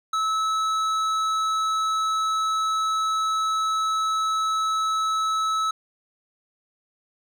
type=tone with hard clipping; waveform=sine; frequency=1300 Hz; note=E6; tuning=24 cents flat; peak=-23 dBFS; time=0.13-5.71 s; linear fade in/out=5 ms; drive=10 dB; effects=none